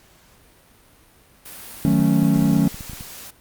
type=noise; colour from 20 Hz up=white; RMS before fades=-38 dBFS; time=1.45-3.31 s; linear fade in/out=10 ms
type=chord; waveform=triangle; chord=D# half-diminished seventh; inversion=none; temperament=equal; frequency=155.56 / 185 / 220 / 277.2 Hz; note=D#3 / F#3 / A3 / C#4; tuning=0 / 0 / 0 / 0 cents; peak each=-18 dBFS; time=1.85-2.68 s; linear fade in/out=0 ms
type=clicks; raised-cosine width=5 ms; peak=-23 dBFS; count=12; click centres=1.876 / 1.932 / 1.997 / 2.23 / 2.368 / 2.427 / 2.675 / 2.744 / 2.808 / 2.897 / 2.933 / 3.009 s
effects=pink hiss -53 dBFS RMS until 3.4 s + Opus 48 kbps